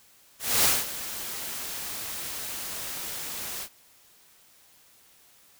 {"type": "noise with ADSR envelope", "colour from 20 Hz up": "white", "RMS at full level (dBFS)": -20, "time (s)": [0.39, 3.69], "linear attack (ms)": 250, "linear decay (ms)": 210, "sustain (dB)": -15, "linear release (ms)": 70, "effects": ["white hiss -58 dBFS RMS until 5.59 s"]}